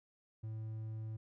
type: tone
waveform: triangle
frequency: 110 Hz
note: A2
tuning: in tune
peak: -38 dBFS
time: 0.43-1.17 s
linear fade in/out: 10 ms
effects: none